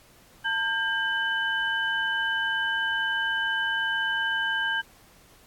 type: tone cluster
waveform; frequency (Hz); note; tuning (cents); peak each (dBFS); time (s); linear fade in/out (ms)
sine; 899 / 1596 / 3007; A5 / G6 / F#7; +37 / +31 / +27; -33 / -25 / -32; 0.44-4.82; 20
effects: pink hiss -56 dBFS RMS until 5.46 s + AAC 64 kbps